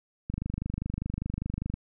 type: click train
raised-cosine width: 5 ms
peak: -19 dBFS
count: 37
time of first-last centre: 0.3-1.74 s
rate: 25 Hz
effects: none